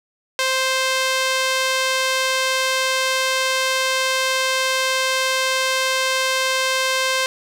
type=tone with band-pass filter; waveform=sawtooth; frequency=523.3 Hz; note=C5; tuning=in tune; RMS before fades=-20 dBFS; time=0.39-7.26 s; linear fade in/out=0 ms; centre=3700 Hz; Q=0.54; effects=none